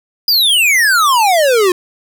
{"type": "exponential sweep", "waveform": "square", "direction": "down", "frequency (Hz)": [4978, 349.2], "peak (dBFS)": -9, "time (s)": [0.28, 1.72], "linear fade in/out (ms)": 2, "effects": []}